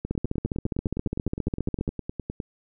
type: two click trains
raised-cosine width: 3 ms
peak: -17 / -13 dBFS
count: 24 / 27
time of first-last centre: 0.05-2.402 / 0.11-1.879 s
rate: 9.78 / 14.7 Hz
effects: none